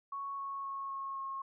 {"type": "tone with pitch steps", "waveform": "sine", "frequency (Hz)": [1108.7, 1102.3, 1096, 1089.7, 1083.4], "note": ["C#6", "C#6", "C#6", "C#6", "C#6"], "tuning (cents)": [0, -10, -20, -30, -40], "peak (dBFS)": -37, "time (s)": [0.12, 1.42], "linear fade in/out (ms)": 5, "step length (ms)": 260, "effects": []}